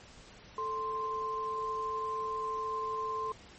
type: tone pair together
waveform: sine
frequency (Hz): 440 / 1045.7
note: A4 / C6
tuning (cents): 0 / -1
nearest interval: octave + minor third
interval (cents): 1499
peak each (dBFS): -39 / -33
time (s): 0.58-3.32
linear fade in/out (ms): 2
effects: pink hiss -54 dBFS RMS until 3.58 s + MP3 32 kbps